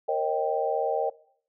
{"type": "chord", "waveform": "sine", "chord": "Eb dominant seventh", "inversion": "second", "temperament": "equal with one note detuned", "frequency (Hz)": [466.2, 542, 622.3, 784], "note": ["Bb4", "Db5", "Eb5", "G5"], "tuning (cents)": [0, -39, 0, 0], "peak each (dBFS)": -29, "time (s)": [0.08, 1.1], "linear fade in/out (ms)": 10, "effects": ["noise-tail reverb RT60 0.6 s tail -21 dB re dry"]}